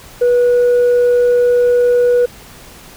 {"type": "tone", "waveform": "sine", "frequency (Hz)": 487.3, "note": "B4", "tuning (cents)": -23, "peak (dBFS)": -6, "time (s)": [0.21, 2.26], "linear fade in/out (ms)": 10, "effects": ["tanh soft clip ceiling -7 dBFS", "pink hiss -38 dBFS RMS until 2.96 s"]}